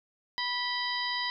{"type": "harmonic tone with a mistuned harmonic", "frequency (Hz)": 981, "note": "B5", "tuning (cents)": -12, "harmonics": [1, 2, 3, 4, 5], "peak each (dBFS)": [-35, -34, -37, -37, -36], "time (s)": [0.38, 1.3], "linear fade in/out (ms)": 0, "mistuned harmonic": 3, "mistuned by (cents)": 100, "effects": []}